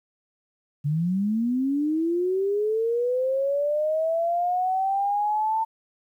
sine linear sweep, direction up, 140.3 to 897 Hz, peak -21 dBFS, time 0.84-5.65 s, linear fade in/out 20 ms, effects 10-bit

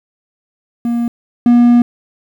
triangle tone pair in turn, 236.1 / 240.1 Hz, A#3 / B3, +22 / -49 cents, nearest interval unison, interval 29 cents, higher second, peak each -11 / -3 dBFS, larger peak second, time 0.85-1.08 / 1.46-1.82 s, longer second, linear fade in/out 2 ms, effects 7-bit

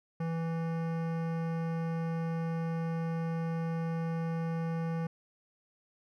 sine tone with hard clipping, 164.81 Hz, E3, in tune, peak -33 dBFS, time 0.2-5.07 s, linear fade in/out 5 ms, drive 17 dB, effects none

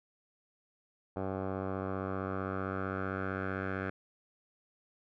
10% pulse tone with low-pass filter sweep, 95.5 Hz, G2, 45 cents flat, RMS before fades -36 dBFS, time 1.16-3.9 s, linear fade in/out 5 ms, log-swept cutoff 910 to 1700 Hz, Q 3.2, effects none

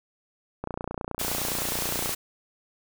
click train, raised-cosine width 1 ms, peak -17 dBFS, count 44, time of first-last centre 0.64-2.093 s, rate 29.6 Hz
white noise, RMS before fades -30 dBFS, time 1.19-2.15 s, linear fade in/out 10 ms
effects none

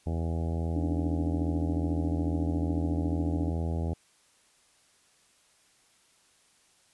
harmonic tone, 82.41 Hz, E2, in tune, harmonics 1 / 2 / 3 / 4 / 5 / 6 / 7 / 8 / 9 / 10, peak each -29 / -35 / -39 / -41 / -43 / -45 / -46 / -47 / -48 / -49 dBFS, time 0.06-3.94 s, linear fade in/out 10 ms
sine tone with tremolo, 289.9 Hz, D4, 22 cents flat, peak -26 dBFS, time 0.76-3.5 s, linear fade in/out 5 ms, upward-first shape triangle, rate 14 Hz, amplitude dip 95%
effects white hiss -64 dBFS RMS until 6.93 s + resampled to 24000 Hz

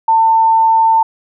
sine tone, 897 Hz, A5, 33 cents sharp, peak -7 dBFS, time 0.08-1.03 s, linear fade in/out 5 ms, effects none

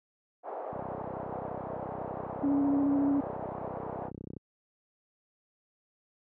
white band-pass noise, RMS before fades -39 dBFS, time 0.43-4.11 s, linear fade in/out 50 ms, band 450 to 800 Hz, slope 24 dB/octave
click train, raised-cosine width 3 ms, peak -27 dBFS, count 117, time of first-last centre 0.73-4.366 s, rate 31.9 Hz
sine tone with vibrato, 281.5 Hz, C#4, 27 cents sharp, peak -24 dBFS, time 2.43-3.21 s, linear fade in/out 10 ms, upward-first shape sine, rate 14 Hz, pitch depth 18 cents each way
effects high-pass 100 Hz 12 dB/octave

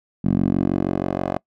10% pulse tone with band-pass filter sweep, 46.25 Hz, F#1, in tune, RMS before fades -21 dBFS, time 0.24-1.38 s, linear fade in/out 10 ms, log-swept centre 200 to 620 Hz, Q 1.7, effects noise-tail reverb RT60 0.1 s tail -25 dB re dry

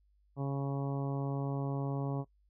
harmonic tone, 138.59 Hz, C#3, in tune, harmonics 1 / 2 / 3 / 4 / 5 / 6 / 7 / 8, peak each -33 / -39 / -43 / -45 / -47 / -49 / -50 / -51 dBFS, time 0.36-2.25 s, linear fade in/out 50 ms, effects noise-tail reverb RT60 0.1 s tail -21 dB re dry + added 50 Hz sine -66 dBFS peak until 2.49 s

